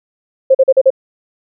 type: tone bursts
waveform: sine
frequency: 530 Hz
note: C5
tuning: 22 cents sharp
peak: -4 dBFS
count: 5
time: 0.5-0.904 s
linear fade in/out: 10 ms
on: 48 ms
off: 41 ms
effects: none